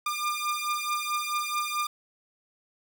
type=beating tone pair; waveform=sawtooth; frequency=1200 / 1204.6 Hz; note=D6 / D6; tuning=+37 / +44 cents; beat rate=4.6 Hz; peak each=-27 dBFS; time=0.06-1.87 s; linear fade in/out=5 ms; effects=none